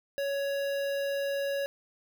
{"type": "tone with notch filter", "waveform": "square", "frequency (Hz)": 558, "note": "C#5", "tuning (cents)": 11, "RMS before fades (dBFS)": -31, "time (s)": [0.18, 1.66], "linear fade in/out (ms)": 0, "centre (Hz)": 7900, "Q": 1.1, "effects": []}